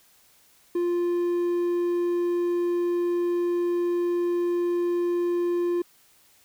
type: tone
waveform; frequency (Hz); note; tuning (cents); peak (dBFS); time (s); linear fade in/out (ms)
triangle; 349.1; F4; -1; -20; 0.75-5.82; 5
effects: white hiss -59 dBFS RMS until 6.44 s